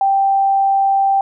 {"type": "tone", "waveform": "sine", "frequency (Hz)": 784, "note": "G5", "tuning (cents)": 0, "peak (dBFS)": -11, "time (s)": [0.01, 1.21], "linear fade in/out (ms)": 2, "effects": []}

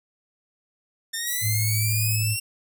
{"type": "linear sweep", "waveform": "10% pulse", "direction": "up", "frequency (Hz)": [1796, 2755], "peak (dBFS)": -18, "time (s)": [1.13, 2.4], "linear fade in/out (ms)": 10}
{"type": "high-pass noise", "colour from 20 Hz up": "white", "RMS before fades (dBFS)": -30, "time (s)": [1.27, 2.16], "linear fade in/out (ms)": 0, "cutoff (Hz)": 7700, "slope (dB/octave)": 96}
{"type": "tone", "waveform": "sine", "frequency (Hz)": 108.3, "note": "A2", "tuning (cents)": -27, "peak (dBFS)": -22, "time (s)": [1.41, 2.37], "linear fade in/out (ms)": 50}
{"effects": []}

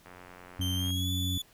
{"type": "click train", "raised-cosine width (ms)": 0.5, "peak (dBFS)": -33, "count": 77, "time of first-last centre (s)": [0.06, 0.904], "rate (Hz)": 90}
{"type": "harmonic tone", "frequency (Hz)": 91.6, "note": "F#2", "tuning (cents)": -17, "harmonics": [1, 2, 3], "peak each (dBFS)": [-30, -39, -37], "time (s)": [0.59, 1.38], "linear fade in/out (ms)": 5}
{"type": "tone with pitch glide", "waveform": "40% pulse", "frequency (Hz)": [3136, 3460], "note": ["G7", "A7"], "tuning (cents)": [0, -30], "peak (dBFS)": -32, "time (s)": [0.61, 1.42], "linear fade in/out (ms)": 5, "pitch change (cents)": 170, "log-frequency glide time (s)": [0.76, 1.1]}
{"effects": ["pink hiss -60 dBFS RMS until 1.53 s"]}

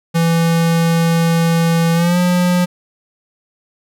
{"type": "tone with pitch glide", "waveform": "square", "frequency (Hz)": [166.5, 178.45], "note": ["E3", "F3"], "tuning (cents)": [18, 38], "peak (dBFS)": -12, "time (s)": [0.14, 2.66], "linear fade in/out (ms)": 20, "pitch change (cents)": 120, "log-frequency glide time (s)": [1.94, 2.18], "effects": []}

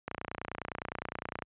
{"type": "click train", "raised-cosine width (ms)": 0.5, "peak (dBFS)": -20, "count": 41, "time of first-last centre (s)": [0.08, 1.422], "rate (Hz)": 29.8, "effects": ["high-pass 60 Hz 12 dB/octave", "resampled to 8000 Hz"]}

